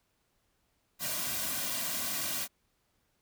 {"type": "noise with comb filter", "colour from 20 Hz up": "white", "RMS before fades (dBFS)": -34, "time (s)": [0.99, 2.48], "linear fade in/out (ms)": 50, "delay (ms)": 2.3, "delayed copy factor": -0.7, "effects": ["pink hiss -75 dBFS RMS until 3.21 s"]}